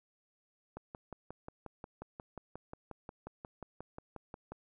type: click train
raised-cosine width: 1 ms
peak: -30 dBFS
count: 22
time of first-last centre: 0.77-4.52 s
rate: 5.6 Hz
effects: none